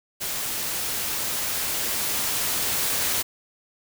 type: noise with level ramp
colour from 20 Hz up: white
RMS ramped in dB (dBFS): -29 to -24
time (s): 0.2-3.23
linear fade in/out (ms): 20
effects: none